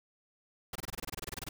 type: noise bursts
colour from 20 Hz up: pink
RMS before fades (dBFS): -39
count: 16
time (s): 0.73-1.49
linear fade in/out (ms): 5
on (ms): 25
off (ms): 24
effects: none